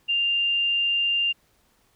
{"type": "tone with frequency modulation", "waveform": "sine", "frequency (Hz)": 2794, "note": "F7", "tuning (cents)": 0, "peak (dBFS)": -20, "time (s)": [0.08, 1.33], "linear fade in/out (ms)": 20, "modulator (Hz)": 30.3, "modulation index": 0.24, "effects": ["pink hiss -64 dBFS RMS until 1.95 s"]}